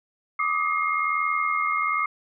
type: tone cluster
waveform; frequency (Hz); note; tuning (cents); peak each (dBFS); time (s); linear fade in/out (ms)
sine; 1174 / 1255 / 2137; D6 / D#6 / C7; -1 / +15 / +36; -26; 0.39-2.06; 5
effects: none